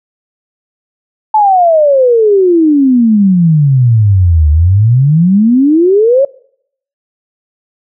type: exponential two-way sweep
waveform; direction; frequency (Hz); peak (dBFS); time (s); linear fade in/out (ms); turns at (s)
sine; down then up; 880 to 73.42 to 567; -4; 1.34-6.25; 5; 4.5
effects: noise-tail reverb RT60 0.7 s tail -25 dB re dry